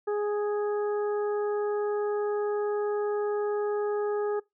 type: harmonic tone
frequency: 415.3 Hz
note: G#4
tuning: in tune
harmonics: 1 / 2 / 3 / 4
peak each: -26 / -37 / -40 / -45 dBFS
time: 0.07-4.4 s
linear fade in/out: 10 ms
effects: noise-tail reverb RT60 0.2 s tail -24 dB re dry